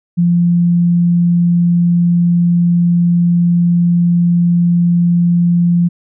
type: tone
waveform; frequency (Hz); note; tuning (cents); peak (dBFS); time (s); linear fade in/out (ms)
sine; 173.1; F3; -15; -8; 0.17-5.89; 20
effects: none